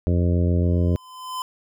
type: harmonic tone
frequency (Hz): 87.31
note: F2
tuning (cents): 0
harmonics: 1 / 2 / 3 / 4 / 5 / 6 / 7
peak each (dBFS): -18 / -24 / -28 / -30 / -32 / -34 / -35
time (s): 0.07-0.96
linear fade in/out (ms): 0
type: tone with exponential growth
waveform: square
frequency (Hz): 1021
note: C6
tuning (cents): -43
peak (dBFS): -25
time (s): 0.63-1.42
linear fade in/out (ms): 1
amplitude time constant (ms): 170
effects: none